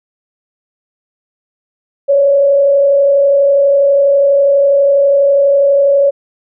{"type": "tone with frequency modulation", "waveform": "sine", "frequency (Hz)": 560, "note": "C#5", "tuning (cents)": 18, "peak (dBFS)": -6, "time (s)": [2.08, 6.11], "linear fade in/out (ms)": 20, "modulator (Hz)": 32.2, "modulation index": 0.34, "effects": []}